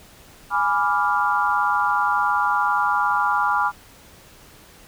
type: chord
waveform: sine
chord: G# diminished seventh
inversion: none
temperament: equal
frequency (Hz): 830.6 / 987.8 / 1174.7 / 1396.9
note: G#5 / B5 / D6 / F6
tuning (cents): 0 / 0 / 0 / 0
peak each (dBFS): -23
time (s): 0.5-3.72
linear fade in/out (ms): 50
effects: pink hiss -48 dBFS RMS until 4.87 s